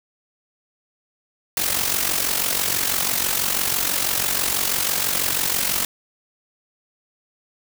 white noise with amplitude modulation, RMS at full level -19 dBFS, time 1.57-5.85 s, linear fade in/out 2 ms, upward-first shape sine, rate 46.1 Hz, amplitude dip 65%, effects none

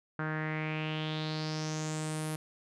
sawtooth tone with low-pass filter sweep, 155.56 Hz, D#3, in tune, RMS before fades -35 dBFS, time 0.19-2.36 s, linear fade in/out 2 ms, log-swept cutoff 1500 to 11000 Hz, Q 4.7, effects none

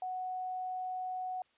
sine tone, 740 Hz, F#5, in tune, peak -35 dBFS, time 0.02-1.42 s, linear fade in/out 2 ms, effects white hiss -71 dBFS RMS until 1.57 s + resampled to 8000 Hz

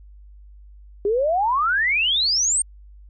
sine exponential sweep, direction up, 392 to 8870 Hz, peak -17 dBFS, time 1.05-2.62 s, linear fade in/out 2 ms, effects added 50 Hz sine -42 dBFS peak until 3.09 s

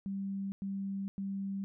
sine tone bursts, 196 Hz, G3, in tune, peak -34 dBFS, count 3, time 0.06-1.64 s, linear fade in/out 0 ms, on 460 ms, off 100 ms, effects none

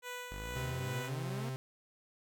10% pulse tone with tremolo, 493.9 Hz, B4, in tune, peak -32 dBFS, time 0.02-1.11 s, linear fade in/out 50 ms, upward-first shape sine, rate 2.3 Hz, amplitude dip 45%
sawtooth exponential sweep, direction up, 46.39 to 241.9 Hz, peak -38 dBFS, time 0.31-1.5 s, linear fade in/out 10 ms
45% pulse tone with pitch glide, 129.5 to 131 Hz, C3 to C3, -17 to +2 cents, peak -37 dBFS, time 0.56-1.56 s, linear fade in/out 0 ms, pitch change +19 cents, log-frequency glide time 1.03-1.22 s
effects none

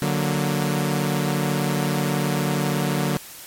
sawtooth chord, D augmented, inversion none, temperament equal, 146.83 / 185 / 233.1 Hz, D3 / F#3 / A#3, 0 / 0 / 0 cents, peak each -19 / -21 / -24 dBFS, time 0.02-3.17 s, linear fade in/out 0 ms, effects white hiss -40 dBFS RMS until 3.46 s + MP3 64 kbps

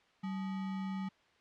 sine tone with sample-and-hold, 191.4 Hz, G3, 41 cents flat, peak -35 dBFS, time 0.23-1.09 s, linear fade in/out 10 ms, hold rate 1050 Hz, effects white hiss -67 dBFS RMS until 1.4 s + low-pass 3000 Hz 12 dB/octave

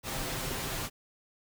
pink noise with comb filter, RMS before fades -35 dBFS, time 0.03-0.9 s, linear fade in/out 50 ms, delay 7.6 ms, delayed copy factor +0.5, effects none

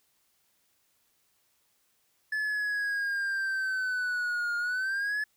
triangle linear two-way sweep, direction down then up, 1729 to 1414 to 1724 Hz, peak -26 dBFS, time 2.32-5.24 s, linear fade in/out 5 ms, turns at 4.57 s, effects white hiss -71 dBFS RMS until 5.36 s

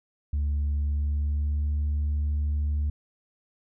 sine tone with pitch glide, 72.6 to 73.91 Hz, D2 to D2, -19 to +12 cents, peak -21 dBFS, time 0.33-2.9 s, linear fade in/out 5 ms, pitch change +31 cents, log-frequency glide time 0.79-1.72 s, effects tanh soft clip ceiling -22 dBFS

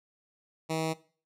10% pulse tone with notch filter, 160 Hz, D#3, 49 cents sharp, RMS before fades -31 dBFS, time 0.69-0.94 s, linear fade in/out 20 ms, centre 1500 Hz, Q 1.9, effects noise-tail reverb RT60 0.4 s tail -18 dB re dry + low-pass 11000 Hz 12 dB/octave

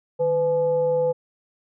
sine tone with frequency modulation, 503 Hz, B4, 32 cents sharp, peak -18 dBFS, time 0.19-1.13 s, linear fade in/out 20 ms, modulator 350 Hz, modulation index 0.37, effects none

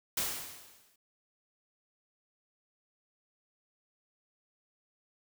white noise with exponential decay, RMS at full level -30 dBFS, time 0.17-0.96 s, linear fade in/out 5 ms, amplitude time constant 170 ms, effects none

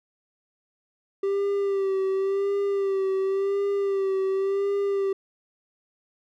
triangle tone with vibrato, 392 Hz, G4, in tune, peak -20 dBFS, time 1.23-5.13 s, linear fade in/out 5 ms, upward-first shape sine, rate 0.92 Hz, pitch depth 39 cents each way, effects none

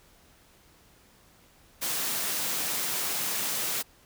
white high-pass noise, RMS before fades -30 dBFS, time 1.81-3.83 s, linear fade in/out 20 ms, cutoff 120 Hz, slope 96 dB/octave, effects pink hiss -59 dBFS RMS until 4.05 s

